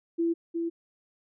sine tone with echo, 335.2 Hz, E4, 29 cents sharp, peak -23 dBFS, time 0.18-0.34 s, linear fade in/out 20 ms, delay 360 ms, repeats 1, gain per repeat -4 dB, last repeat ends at 0.7 s, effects none

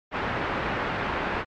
white low-pass noise, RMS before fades -28 dBFS, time 0.11-1.45 s, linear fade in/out 50 ms, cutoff 1700 Hz, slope 12 dB/octave, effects low-pass 3000 Hz 12 dB/octave + MP3 64 kbps

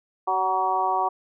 harmonic tone with a mistuned harmonic, 188.6 Hz, F#3, 33 cents sharp, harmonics 2 / 3 / 4 / 5 / 6, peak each -32 / -36 / -24 / -25 / -27 dBFS, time 0.27-1.09 s, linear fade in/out 10 ms, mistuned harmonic 4, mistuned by -16 cents, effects none

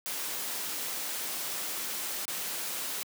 white noise with dropouts, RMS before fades -35 dBFS, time 0.06-3.03 s, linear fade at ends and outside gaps 0 ms, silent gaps 2.253-2.28 s, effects high-pass 200 Hz 12 dB/octave

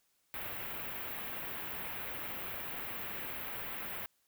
white band-stop noise, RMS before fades -41 dBFS, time 0.34-4.06 s, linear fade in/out 0 ms, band 2800 to 15000 Hz, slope 24 dB/octave, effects white hiss -75 dBFS RMS until 4.27 s

